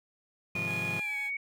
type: chord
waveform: sawtooth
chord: F minor seventh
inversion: first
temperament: just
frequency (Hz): 104.77 / 130.96 / 157.15 / 174.61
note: Ab2 / C3 / Eb3 / F3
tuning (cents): +16 / +2 / +18 / 0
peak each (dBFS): -37 / -38 / -38 / -35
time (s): 0.55-1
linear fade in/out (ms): 5
type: tone with pitch glide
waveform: sine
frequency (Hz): 2452 to 2236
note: D#7 to C#7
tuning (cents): -26 to +14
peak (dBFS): -31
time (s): 0.55-1.37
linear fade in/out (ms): 5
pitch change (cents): -160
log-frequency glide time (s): 0.97-1.17
type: tone with vibrato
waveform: 15% pulse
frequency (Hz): 835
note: G#5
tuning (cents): +9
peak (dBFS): -37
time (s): 0.65-1.31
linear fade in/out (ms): 50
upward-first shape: triangle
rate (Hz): 11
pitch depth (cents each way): 16
effects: none